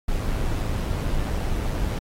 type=noise with amplitude modulation; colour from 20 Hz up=brown; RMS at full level=-23 dBFS; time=0.08-1.99 s; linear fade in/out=5 ms; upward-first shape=sine; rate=106 Hz; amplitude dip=35%; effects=AAC 48 kbps